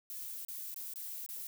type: noise with dropouts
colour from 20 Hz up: violet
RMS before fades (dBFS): -43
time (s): 0.1-1.47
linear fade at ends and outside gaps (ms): 1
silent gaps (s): 0.45-0.484 / 0.743-0.761 / 0.937-0.958 / 1.263-1.289
effects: none